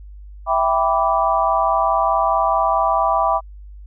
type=chord; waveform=sine; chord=E minor seventh; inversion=none; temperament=equal with one note detuned; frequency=659.3 / 784 / 987.8 / 1163.9 Hz; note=E5 / G5 / B5 / D6; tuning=0 / 0 / 0 / -16 cents; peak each=-20 dBFS; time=0.46-3.41 s; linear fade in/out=50 ms; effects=added 50 Hz sine -35 dBFS peak until 3.86 s